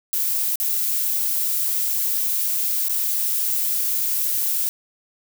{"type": "noise with dropouts", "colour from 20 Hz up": "violet", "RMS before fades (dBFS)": -22, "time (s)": [0.13, 4.69], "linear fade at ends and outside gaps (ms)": 0, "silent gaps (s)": [[0.557, 0.601], [2.885, 2.895]], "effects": []}